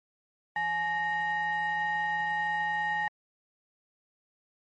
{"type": "ring-modulated tone", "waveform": "triangle", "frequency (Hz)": 505, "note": "B4", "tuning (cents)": 39, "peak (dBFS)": -22, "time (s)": [0.56, 3.08], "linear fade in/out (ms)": 2, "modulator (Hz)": 1350, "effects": ["MP3 32 kbps"]}